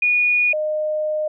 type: tone pair in turn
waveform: sine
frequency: 2453 / 613.2 Hz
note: D#7 / D#5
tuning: -25 / -25 cents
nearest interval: 2 octaves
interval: 2400 cents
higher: first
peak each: -14 / -19 dBFS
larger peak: first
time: 0.02-0.53 / 0.53-1.28 s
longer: second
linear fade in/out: 5 ms
effects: none